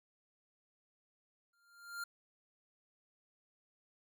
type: tone with exponential growth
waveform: square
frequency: 1396.9 Hz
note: F6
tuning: in tune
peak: -38 dBFS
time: 1.53-2.04 s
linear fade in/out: 5 ms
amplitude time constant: 110 ms
effects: none